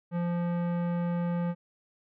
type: tone with tanh clipping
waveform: sine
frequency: 173.3 Hz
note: F3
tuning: 13 cents flat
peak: -29 dBFS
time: 0.11-1.55 s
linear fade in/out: 50 ms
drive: 17 dB
effects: none